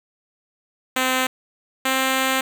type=tone pair in turn; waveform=5% pulse; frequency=258.2 / 263.5 Hz; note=C4 / C4; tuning=-23 / +12 cents; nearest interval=unison; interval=35 cents; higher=second; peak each=-7 dBFS; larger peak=neither; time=0.96-1.27 / 1.85-2.41 s; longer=second; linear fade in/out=5 ms; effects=none